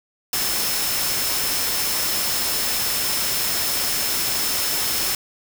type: tone in noise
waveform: sine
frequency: 5274 Hz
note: E8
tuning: in tune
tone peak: -28 dBFS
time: 0.33-5.15 s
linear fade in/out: 2 ms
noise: white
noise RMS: -23 dBFS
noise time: 0.33-5.15 s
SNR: -8 dB
effects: none